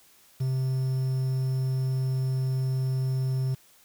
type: tone with quantisation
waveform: triangle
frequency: 130.81 Hz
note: C3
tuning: in tune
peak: -22 dBFS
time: 0.4-3.55 s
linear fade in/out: 10 ms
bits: 8
effects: white hiss -58 dBFS RMS until 3.84 s